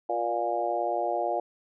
harmonic tone with a mistuned harmonic, 117.9 Hz, A#2, 20 cents sharp, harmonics 3 / 4 / 5 / 6 / 7, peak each -34 / -35 / -31 / -29 / -33 dBFS, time 0.09-1.4 s, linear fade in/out 5 ms, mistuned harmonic 4, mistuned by +25 cents, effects none

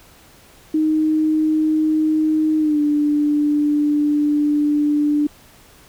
sine tone with pitch glide, 311.1 to 295.3 Hz, D#4 to D4, 0 to +10 cents, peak -14 dBFS, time 0.74-5.27 s, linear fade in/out 5 ms, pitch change -90 cents, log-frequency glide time 2.59-2.8 s, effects pink hiss -48 dBFS RMS until 5.88 s

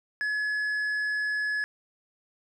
sine tone with tanh clipping, 1700 Hz, G#6, 40 cents sharp, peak -27 dBFS, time 0.21-1.64 s, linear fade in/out 0 ms, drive 5 dB, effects none

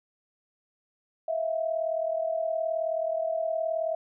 sine tone pair together, 645 / 684 Hz, E5 / F5, -38 / -36 cents, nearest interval minor second, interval 102 cents, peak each -27 / -32 dBFS, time 1.28-3.95 s, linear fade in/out 5 ms, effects none

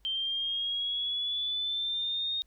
sine exponential sweep, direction up, 3136 to 3713 Hz, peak -29 dBFS, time 0.05-2.42 s, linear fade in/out 0 ms, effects added 50 Hz sine -61 dBFS peak until 2.46 s + pink hiss -72 dBFS RMS until 2.46 s

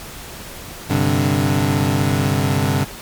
25% pulse chord, G suspended fourth, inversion none, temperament equal, 98 / 130.81 / 146.83 Hz, G2 / C3 / D3, 0 / 0 / 0 cents, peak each -16 dBFS, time 0.89-2.85 s, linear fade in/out 20 ms, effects pink hiss -34 dBFS RMS until 3.01 s + MP3 96 kbps

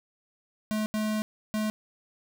square tone bursts at uneven times, 214.9 Hz, A3, 41 cents flat, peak -27 dBFS, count 3, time 0.71-0.86 / 0.94-1.22 / 1.54-1.7 s, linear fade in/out 0 ms, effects none

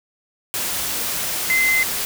sine tone in noise, 2063 Hz, C7, 25 cents flat, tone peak -15 dBFS, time 1.5-1.83 s, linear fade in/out 0 ms, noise white, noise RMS -24 dBFS, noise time 0.54-2.05 s, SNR +6 dB, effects none

